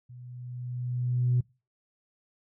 sine tone with level ramp, 123.7 Hz, B2, 3 cents sharp, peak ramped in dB -44 to -19 dBFS, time 0.09-1.41 s, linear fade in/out 10 ms, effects noise-tail reverb RT60 0.3 s tail -24 dB re dry + tanh soft clip ceiling -17 dBFS

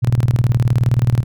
sine tone with tremolo, 120.3 Hz, B2, 45 cents flat, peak -9 dBFS, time 0.02-1.24 s, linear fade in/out 20 ms, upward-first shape square, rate 19 Hz, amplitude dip 80%, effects none

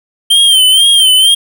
square tone with vibrato, 3136 Hz, G7, in tune, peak -5 dBFS, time 0.3-1.35 s, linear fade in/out 10 ms, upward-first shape sine, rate 2.1 Hz, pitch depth 71 cents each way, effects 7-bit

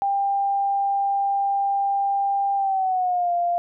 sine tone with pitch glide, 795 to 696.1 Hz, G5 to F5, +24 to -6 cents, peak -19 dBFS, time 0.02-3.58 s, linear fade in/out 0 ms, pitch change -230 cents, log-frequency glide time 2.56-3.32 s, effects none

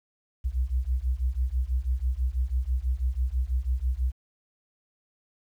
sine beating tone pair, 60 / 66.1 Hz, B1 / C2, -49 / +18 cents, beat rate 6.1 Hz, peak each -27 dBFS, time 0.44-4.12 s, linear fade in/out 20 ms, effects 10-bit

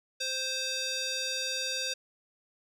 square tone with band-pass filter, 523.3 Hz, C5, in tune, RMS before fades -33 dBFS, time 0.2-1.94 s, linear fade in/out 10 ms, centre 4600 Hz, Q 2, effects none

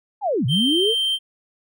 sine linear two-way sweep, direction down then up, 877 to 110.9 to 478 Hz, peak -18 dBFS, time 0.21-0.95 s, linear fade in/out 50 ms, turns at 0.46 s
triangle tone, 3136 Hz, G7, in tune, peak -17 dBFS, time 0.48-1.19 s, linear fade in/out 50 ms
effects none

